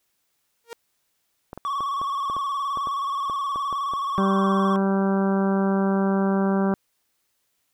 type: tone with exponential growth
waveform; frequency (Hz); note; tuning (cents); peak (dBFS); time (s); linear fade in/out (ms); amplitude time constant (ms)
sawtooth; 466.2; A#4; 0; -27; 0.64-0.73; 1; 18
type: clicks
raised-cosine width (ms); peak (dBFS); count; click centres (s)
1; -21; 12; 1.531 / 1.576 / 1.806 / 2.015 / 2.299 / 2.366 / 2.773 / 2.872 / 3.298 / 3.559 / 3.727 / 3.936
type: tone with vibrato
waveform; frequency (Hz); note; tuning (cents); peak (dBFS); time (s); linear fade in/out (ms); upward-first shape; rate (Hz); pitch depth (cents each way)
triangle; 1115; C#6; +10; -22; 1.65-4.76; 0; square; 19; 46
type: harmonic tone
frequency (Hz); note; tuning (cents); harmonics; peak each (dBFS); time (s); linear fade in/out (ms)
194.7; G3; -12; 1 / 2 / 3 / 4 / 5 / 6 / 7 / 8; -20 / -26 / -30 / -32 / -34 / -36 / -37 / -38; 4.18-6.74; 0
effects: white hiss -72 dBFS RMS until 7.73 s